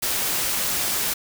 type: noise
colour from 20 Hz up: white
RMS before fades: -24 dBFS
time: 0.02-1.14 s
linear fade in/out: 10 ms
effects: none